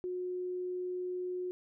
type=tone; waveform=sine; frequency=362.7 Hz; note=F#4; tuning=34 cents flat; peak=-34 dBFS; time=0.04-1.51 s; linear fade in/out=0 ms; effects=none